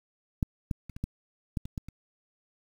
clicks, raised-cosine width 5 ms, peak -13 / -16 / -30 / -29 / -18 / -17 / -26 / -21 / -30 dBFS, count 9, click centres 0.428 / 0.712 / 0.897 / 0.965 / 1.04 / 1.572 / 1.655 / 1.778 / 1.886 s, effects 8-bit

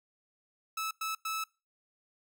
sawtooth tone bursts at uneven times, 1305 Hz, E6, 18 cents flat, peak -29 dBFS, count 3, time 0.77-0.91 / 1.01-1.15 / 1.25-1.44 s, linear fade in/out 5 ms, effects noise-tail reverb RT60 0.3 s tail -24 dB re dry

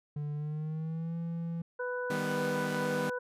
triangle tone with pitch glide, 147.6 to 167.6 Hz, D3 to E3, +9 to +29 cents, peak -31 dBFS, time 0.16-1.62 s, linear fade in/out 5 ms, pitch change +220 cents, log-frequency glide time 0.34-1.16 s
harmonic tone, 495.9 Hz, B4, 7 cents sharp, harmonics 1 / 2 / 3, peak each -34 / -41 / -38 dBFS, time 1.79-3.19 s, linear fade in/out 10 ms
sawtooth chord, Eb augmented, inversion none, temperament equal with one note detuned, 155.56 / 197.36 / 246.9 Hz, Eb3 / G3 / B3, 0 / +12 / 0 cents, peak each -33 dBFS, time 2.1-3.1 s, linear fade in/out 5 ms
effects resampled to 32000 Hz

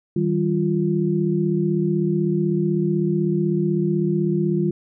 sine tone cluster, 157.4 / 193.4 / 348.5 Hz, D#3 / G3 / F4, +20 / -23 / -4 cents, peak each -22 dBFS, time 0.16-4.71 s, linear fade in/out 5 ms, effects none

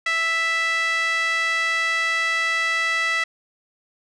5% pulse tone with band-pass filter, 659.3 Hz, E5, in tune, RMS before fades -22 dBFS, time 0.06-3.24 s, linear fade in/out 5 ms, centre 1800 Hz, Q 3.5, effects none

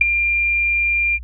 sine tone with ADSR envelope, 2390 Hz, D7, 30 cents sharp, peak -5 dBFS, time 0.01-1.19 s, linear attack 4 ms, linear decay 11 ms, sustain -10 dB, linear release 41 ms, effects added 60 Hz sine -30 dBFS peak until 1.23 s

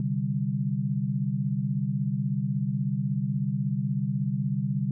sine chord, C suspended second, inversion none, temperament just, 130.81 / 147.16 / 196.22 Hz, C3 / D3 / G3, 0 / +4 / +2 cents, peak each -29 dBFS, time 0-4.91 s, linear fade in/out 2 ms, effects none

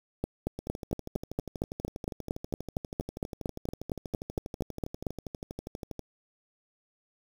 two click trains, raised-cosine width 2 ms, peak -24 / -16 dBFS, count 68 / 22, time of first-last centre 0.59-5.993 / 0.24-5.068 s, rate 12.4 / 4.35 Hz, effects 7-bit

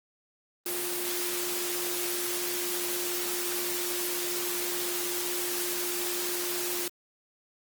sine tone in noise, 353.7 Hz, F4, 22 cents sharp, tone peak -35 dBFS, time 0.66-6.88 s, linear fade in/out 2 ms, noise white, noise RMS -32 dBFS, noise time 0.66-6.88 s, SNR -6 dB, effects high-pass 200 Hz 12 dB/octave + Opus 24 kbps

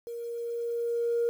sine tone with level ramp, 470 Hz, A#4, 14 cents sharp, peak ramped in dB -35 to -22 dBFS, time 0.07-1.29 s, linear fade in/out 0 ms, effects tanh soft clip ceiling -20 dBFS + 9-bit

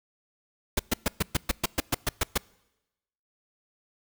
pink noise bursts, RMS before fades -24 dBFS, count 12, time 0.77-2.378 s, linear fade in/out 5 ms, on 24 ms, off 120 ms, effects noise-tail reverb RT60 1.0 s tail -25 dB re dry

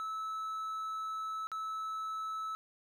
triangle tone with dropouts, 1304 Hz, E6, 19 cents flat, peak -34 dBFS, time 0-2.55 s, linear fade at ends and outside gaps 0 ms, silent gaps 1.47-1.517 s, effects none

